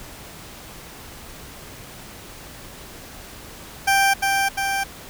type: tone with echo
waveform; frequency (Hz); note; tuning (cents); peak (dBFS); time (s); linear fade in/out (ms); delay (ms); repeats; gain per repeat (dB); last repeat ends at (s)
20% pulse; 786; G5; +4; -10; 3.87-4.14; 10; 350; 2; -3; 4.84
effects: pink hiss -40 dBFS RMS until 5.09 s